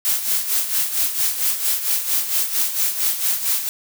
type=noise with tremolo; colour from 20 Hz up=blue; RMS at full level=-18 dBFS; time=0.05-3.69 s; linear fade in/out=0 ms; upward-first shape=sine; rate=4.4 Hz; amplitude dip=65%; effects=none